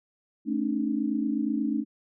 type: tone cluster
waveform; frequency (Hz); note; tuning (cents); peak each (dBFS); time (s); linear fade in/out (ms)
sine; 219.3 / 273.4 / 301.7; A3 / C#4 / D4; -6 / -24 / +47; -29; 0.45-1.85; 50
effects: none